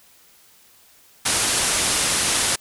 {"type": "low-pass noise", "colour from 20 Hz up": "white", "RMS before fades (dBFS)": -21, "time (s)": [1.25, 2.56], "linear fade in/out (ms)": 10, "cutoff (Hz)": 11000, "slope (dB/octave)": 96, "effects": ["white hiss -53 dBFS RMS until 2.6 s"]}